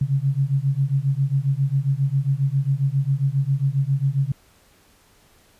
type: beating tone pair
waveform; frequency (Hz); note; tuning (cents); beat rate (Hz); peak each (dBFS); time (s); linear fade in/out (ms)
sine; 133.8 / 141.2; C3 / C#3; +39 / +32; 7.4; -21; 0.01-4.32; 5
effects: pink hiss -56 dBFS RMS until 5.59 s + resampled to 32000 Hz